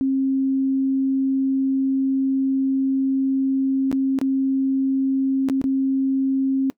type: tone with dropouts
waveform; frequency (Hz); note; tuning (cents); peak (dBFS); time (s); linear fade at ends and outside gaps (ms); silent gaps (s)
sine; 267.9; C4; +41; -17; 0.01-6.7; 0; 3.915-3.927 / 4.188-4.214 / 5.487-5.498 / 5.615-5.641
effects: noise-tail reverb RT60 0.1 s tail -21 dB re dry